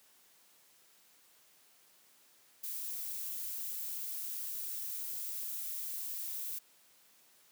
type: noise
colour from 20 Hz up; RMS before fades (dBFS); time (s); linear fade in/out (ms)
violet; -40; 2.63-6.59; 10
effects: white hiss -65 dBFS RMS until 7.51 s + high-pass 150 Hz 12 dB/octave